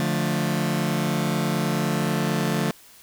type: chord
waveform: sawtooth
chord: D minor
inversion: none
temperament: just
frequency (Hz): 146.83 / 176.2 / 220.2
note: D3 / F3 / A3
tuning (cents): 0 / +16 / +2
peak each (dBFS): -22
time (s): 0-2.71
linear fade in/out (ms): 0
effects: white hiss -50 dBFS RMS until 3.02 s

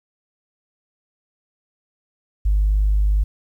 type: tone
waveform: sine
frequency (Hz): 50.9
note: G#1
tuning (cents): -34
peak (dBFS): -13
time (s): 2.45-3.24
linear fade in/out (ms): 10
effects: tanh soft clip ceiling -10 dBFS + 9-bit

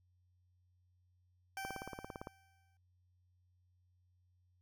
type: tone with exponential decay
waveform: 20% pulse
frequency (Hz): 777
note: G5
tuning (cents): -16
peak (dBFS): -35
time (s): 1.57-2.77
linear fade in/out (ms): 1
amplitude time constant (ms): 260
type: click train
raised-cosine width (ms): 1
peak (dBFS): -29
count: 12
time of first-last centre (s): 1.65-2.271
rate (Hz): 17.7
effects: added 90 Hz sine -70 dBFS peak until 4.61 s

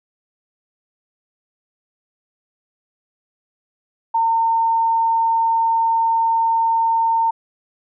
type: tone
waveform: sine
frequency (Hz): 910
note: A#5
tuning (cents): -42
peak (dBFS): -14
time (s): 4.14-7.31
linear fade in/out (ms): 10
effects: none

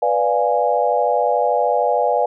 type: chord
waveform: sine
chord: B diminished seventh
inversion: none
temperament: equal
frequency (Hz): 493.9 / 587.3 / 698.5 / 830.6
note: B4 / D5 / F5 / Ab5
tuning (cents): 0 / 0 / 0 / 0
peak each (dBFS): -20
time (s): 0.02-2.26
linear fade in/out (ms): 5
effects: none

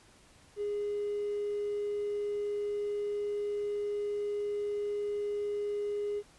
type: tone with hard clipping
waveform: triangle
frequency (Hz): 412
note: G#4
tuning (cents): -14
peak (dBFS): -31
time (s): 0.56-6.23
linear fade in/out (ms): 50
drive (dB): 3
effects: pink hiss -60 dBFS RMS until 6.38 s + resampled to 24000 Hz

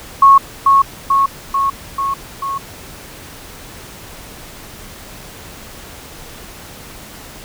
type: tone with echo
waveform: sine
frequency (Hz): 1098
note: C#6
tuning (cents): -17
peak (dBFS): -3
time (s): 0.22-0.38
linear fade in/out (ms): 5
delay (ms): 440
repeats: 5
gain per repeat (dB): -3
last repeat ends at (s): 2.58
effects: pink hiss -35 dBFS RMS until 7.44 s

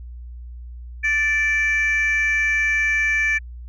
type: tone pair together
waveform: sine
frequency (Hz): 1760 / 2335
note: A6 / D7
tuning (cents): 0 / -11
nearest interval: perfect fourth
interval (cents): 489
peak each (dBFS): -18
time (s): 1.03-3.39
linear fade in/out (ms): 20
effects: tanh soft clip ceiling -13 dBFS + added 60 Hz sine -33 dBFS peak until 3.68 s

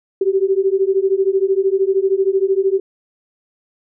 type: beating tone pair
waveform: sine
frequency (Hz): 380 / 393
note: F#4 / G4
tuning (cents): +46 / +4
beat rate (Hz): 13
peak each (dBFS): -16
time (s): 0.21-2.8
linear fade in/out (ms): 5
effects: none

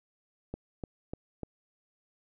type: click train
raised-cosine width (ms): 2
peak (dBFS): -23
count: 4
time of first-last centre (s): 0.54-1.433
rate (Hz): 3.36
effects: none

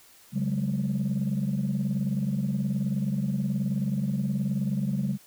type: chord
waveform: sine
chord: C# suspended fourth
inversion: none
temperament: equal with one note detuned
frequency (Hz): 138.59 / 188.88 / 207.7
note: C#3 / F#3 / G#3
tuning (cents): 0 / +36 / 0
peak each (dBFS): -28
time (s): 0.32-5.18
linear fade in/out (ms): 50
effects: tanh soft clip ceiling -19 dBFS + white hiss -55 dBFS RMS until 5.26 s

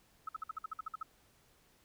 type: tone bursts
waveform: sine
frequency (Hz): 1292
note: E6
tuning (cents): -35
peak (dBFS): -36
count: 11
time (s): 0.27-1.03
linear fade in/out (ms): 5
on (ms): 20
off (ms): 54
effects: pink hiss -68 dBFS RMS until 1.84 s

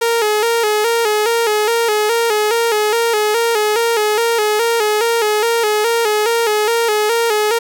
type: tone with vibrato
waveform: sawtooth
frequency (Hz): 443.4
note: A4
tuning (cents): +13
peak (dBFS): -9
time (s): 0.01-7.59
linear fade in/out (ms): 10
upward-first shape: square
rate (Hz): 2.4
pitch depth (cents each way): 80
effects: none

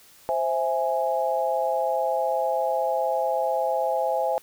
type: chord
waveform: sine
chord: C augmented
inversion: none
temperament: equal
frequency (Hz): 523.3 / 659.3 / 830.6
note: C5 / E5 / G#5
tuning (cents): 0 / 0 / 0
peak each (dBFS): -26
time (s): 0.29-4.38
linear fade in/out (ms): 0
effects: white hiss -53 dBFS RMS until 4.42 s

